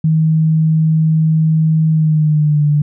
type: tone with pitch glide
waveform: sine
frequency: 158.5 to 147.89 Hz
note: D#3 to D3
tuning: +32 to +12 cents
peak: -9 dBFS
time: 0.04-2.82 s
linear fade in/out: 5 ms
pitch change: -120 cents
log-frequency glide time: 1.9-2.64 s
effects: none